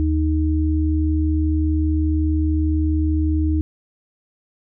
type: tone pair together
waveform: sine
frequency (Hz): 77.53 / 310.9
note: D#2 / D#4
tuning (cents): -6 / -1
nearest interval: 2 octaves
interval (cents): 2405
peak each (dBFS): -17 / -21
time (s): 0-3.61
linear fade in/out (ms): 0
effects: none